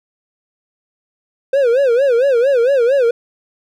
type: tone with vibrato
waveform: triangle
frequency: 511 Hz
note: C5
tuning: 41 cents flat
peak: -8 dBFS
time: 1.53-3.11 s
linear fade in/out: 5 ms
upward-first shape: sine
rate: 4.4 Hz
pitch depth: 180 cents each way
effects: none